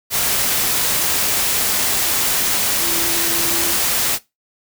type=tone in noise; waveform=sine; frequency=338.4 Hz; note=E4; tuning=45 cents sharp; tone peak=-28 dBFS; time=2.79-3.76 s; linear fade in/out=50 ms; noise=white; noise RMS=-18 dBFS; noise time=0.1-4.19 s; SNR=-13 dB; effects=noise-tail reverb RT60 0.2 s tail -19 dB re dry